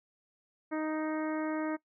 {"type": "harmonic tone", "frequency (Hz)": 311.1, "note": "D#4", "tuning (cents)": 0, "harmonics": [1, 2, 3, 4, 5, 6, 7], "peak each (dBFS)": [-32, -38, -42, -44, -46, -48, -49], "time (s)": [0.71, 1.77], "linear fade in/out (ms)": 20, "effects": ["noise-tail reverb RT60 0.1 s tail -20 dB re dry"]}